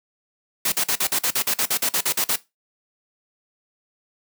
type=noise bursts; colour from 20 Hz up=white; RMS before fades=-21 dBFS; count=15; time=0.65-2.359 s; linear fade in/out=5 ms; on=71 ms; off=46 ms; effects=noise-tail reverb RT60 0.2 s tail -17 dB re dry + high-pass 150 Hz 12 dB/octave